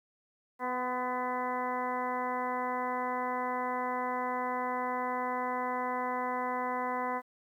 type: harmonic tone with a mistuned harmonic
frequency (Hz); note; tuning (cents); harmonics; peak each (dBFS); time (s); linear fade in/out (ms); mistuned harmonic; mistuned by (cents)
250; B3; +21; 1 / 2 / 3 / 4 / 5 / 6 / 7 / 8; -40 / -38 / -37 / -34 / -44 / -46 / -46 / -43; 0.59-7.22; 50; 4; +18
effects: 11-bit